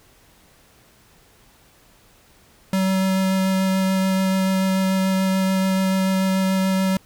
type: tone with vibrato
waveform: square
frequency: 190 Hz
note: F#3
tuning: 46 cents sharp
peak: -18 dBFS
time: 2.73-6.97 s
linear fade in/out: 2 ms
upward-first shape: sine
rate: 6.9 Hz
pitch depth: 8 cents each way
effects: pink hiss -54 dBFS RMS until 7.05 s